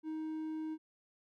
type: tone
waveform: triangle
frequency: 314.1 Hz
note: D#4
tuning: 16 cents sharp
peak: -35 dBFS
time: 0.03-0.78 s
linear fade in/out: 50 ms
effects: none